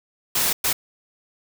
white noise bursts at uneven times, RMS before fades -21 dBFS, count 2, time 0.35-0.53 / 0.64-0.73 s, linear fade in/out 5 ms, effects none

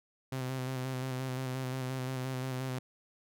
sawtooth tone with vibrato, 129.7 Hz, C3, 15 cents flat, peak -30 dBFS, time 0.32-2.79 s, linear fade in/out 5 ms, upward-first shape square, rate 5.7 Hz, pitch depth 24 cents each way, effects none

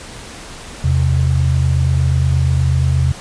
sine tone pair together, 82.41 / 130.82 Hz, E2 / C3, 0 / 0 cents, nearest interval minor sixth, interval 800 cents, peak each -14 dBFS, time 0.84-3.12 s, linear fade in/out 5 ms, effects pink hiss -33 dBFS RMS until 3.2 s + resampled to 22050 Hz

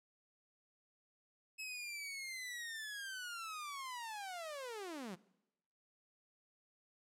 sawtooth linear sweep, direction down, 2590 to 164.81 Hz, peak -40 dBFS, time 1.58-5.16 s, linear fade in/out 20 ms, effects noise-tail reverb RT60 0.9 s tail -21 dB re dry + low-pass 12000 Hz 12 dB/octave

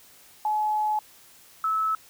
sine tone pair in turn, 852 / 1301.5 Hz, G#5 / E6, +44 / -22 cents, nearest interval perfect fifth, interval 734 cents, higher second, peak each -22 dBFS, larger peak neither, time 0.45-0.99 / 1.64-1.95 s, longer first, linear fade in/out 2 ms, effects white hiss -53 dBFS RMS until 2.09 s

